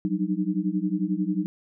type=tone cluster; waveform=sine; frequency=181.4 / 192.6 / 299.3 / 310.4 Hz; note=F#3 / G3 / D4 / D#4; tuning=-34 / -30 / +33 / -4 cents; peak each=-28 / -28 / -31 / -29 dBFS; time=0.05-1.46 s; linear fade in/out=0 ms; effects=none